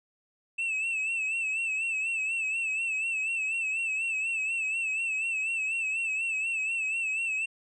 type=tone with vibrato; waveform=triangle; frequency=2637 Hz; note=E7; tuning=in tune; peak=-26 dBFS; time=0.58-7.46 s; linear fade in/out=10 ms; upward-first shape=sine; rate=4.1 Hz; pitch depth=63 cents each way; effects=resampled to 24000 Hz